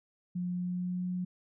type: tone with pitch glide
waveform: sine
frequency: 178.5 to 180.89 Hz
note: F3 to F#3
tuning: +38 to -39 cents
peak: -31 dBFS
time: 0.35-1.25 s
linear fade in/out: 10 ms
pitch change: +23 cents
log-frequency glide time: 0.52-1.06 s
effects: none